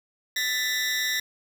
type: ring-modulated tone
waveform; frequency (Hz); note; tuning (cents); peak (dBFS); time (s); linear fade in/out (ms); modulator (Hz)
20% pulse; 1878; A#6; +12; -16; 0.36-1.2; 5; 114
effects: 7-bit